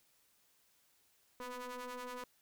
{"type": "ring-modulated tone", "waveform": "sawtooth", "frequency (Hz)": 246.9, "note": "B3", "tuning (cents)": 0, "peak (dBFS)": -36, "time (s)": [1.4, 2.24], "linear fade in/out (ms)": 2, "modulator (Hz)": 746, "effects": ["white hiss -72 dBFS RMS until 2.41 s"]}